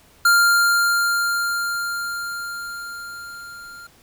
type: tone with level ramp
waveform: square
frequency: 1396.9 Hz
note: F6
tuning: in tune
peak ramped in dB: -12 to -38 dBFS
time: 0.25-3.87 s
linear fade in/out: 5 ms
effects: pink hiss -53 dBFS RMS until 4.02 s